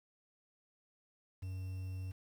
triangle tone with quantisation, 93.3 Hz, F#2, 15 cents sharp, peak -37 dBFS, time 1.42-2.12 s, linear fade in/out 10 ms, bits 10, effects none

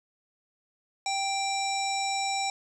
harmonic tone, 784 Hz, G5, in tune, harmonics 1 / 3 / 5 / 7 / 9 / 10, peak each -29 / -34 / -36 / -37 / -39 / -39 dBFS, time 1.06-2.5 s, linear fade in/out 2 ms, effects 10-bit

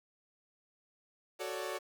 sawtooth chord, D major seventh, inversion first, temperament equal, 370 / 440 / 554.4 / 587.3 Hz, F#4 / A4 / C#5 / D5, 0 / 0 / 0 / 0 cents, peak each -38 / -39 / -39 / -39 dBFS, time 1.39-1.79 s, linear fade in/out 20 ms, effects 10-bit

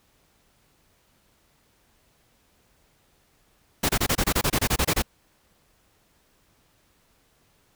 pink noise bursts, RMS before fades -22 dBFS, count 14, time 3.83-5.023 s, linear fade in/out 10 ms, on 62 ms, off 25 ms, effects pink hiss -64 dBFS RMS until 7.75 s

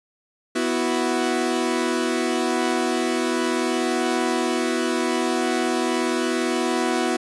sawtooth chord, B suspended fourth, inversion none, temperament equal, 246.9 / 329.6 / 370 Hz, B3 / E4 / F#4, 0 / 0 / 0 cents, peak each -21 dBFS, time 0.55-7.17 s, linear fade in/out 10 ms, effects resampled to 24000 Hz

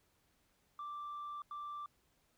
sine tone bursts at uneven times, 1174.7 Hz, D6, in tune, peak -40 dBFS, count 2, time 0.79-1.42 / 1.51-1.86 s, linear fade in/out 2 ms, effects tanh soft clip ceiling -40 dBFS + pink hiss -75 dBFS RMS until 2.37 s

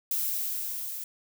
violet noise with level ramp, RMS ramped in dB -28 to -37 dBFS, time 0.11-1.04 s, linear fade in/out 2 ms, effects none

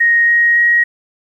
sine tone with pitch steps, 1870 / 1880.8 / 1891.7 Hz, A#6 / A#6 / A#6, +5 / +15 / +25 cents, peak -8 dBFS, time 0-0.84 s, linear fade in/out 10 ms, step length 280 ms, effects 8-bit

